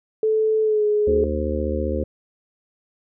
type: tone with pitch glide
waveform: sine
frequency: 436.4 to 419.8 Hz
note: A4 to G#4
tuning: -14 to +19 cents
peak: -16 dBFS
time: 0.23-1.24 s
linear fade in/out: 2 ms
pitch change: -67 cents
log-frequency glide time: 0.62-0.85 s
type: harmonic tone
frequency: 75.2 Hz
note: D2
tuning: 42 cents sharp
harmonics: 1 / 3 / 4 / 5 / 6 / 7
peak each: -25 / -29 / -30 / -29 / -31 / -27 dBFS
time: 1.07-2.04 s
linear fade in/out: 5 ms
effects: none